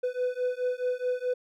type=beating tone pair; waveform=triangle; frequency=497.1 / 501.8 Hz; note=B4 / B4; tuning=+11 / +28 cents; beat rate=4.7 Hz; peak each=-28 dBFS; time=0.03-1.34 s; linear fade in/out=10 ms; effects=none